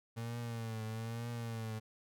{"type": "tone with vibrato", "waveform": "35% pulse", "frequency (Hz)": 114.2, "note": "A#2", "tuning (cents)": -35, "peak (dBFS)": -37, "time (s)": [0.16, 1.8], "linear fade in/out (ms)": 20, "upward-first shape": "triangle", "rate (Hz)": 1.1, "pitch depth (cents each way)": 76, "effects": []}